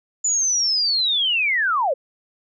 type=linear sweep; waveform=sine; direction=down; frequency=7040 to 485.9 Hz; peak=-17 dBFS; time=0.24-1.94 s; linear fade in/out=10 ms; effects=none